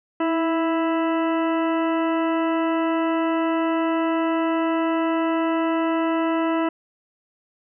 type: harmonic tone with a mistuned harmonic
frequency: 329.6 Hz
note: E4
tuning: in tune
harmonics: 1 / 2 / 3 / 4 / 5 / 6 / 8 / 9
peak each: -21 / -26 / -28 / -31 / -38 / -37 / -38 / -43 dBFS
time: 0.2-6.69 s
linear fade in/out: 5 ms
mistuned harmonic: 1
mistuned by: -29 cents
effects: none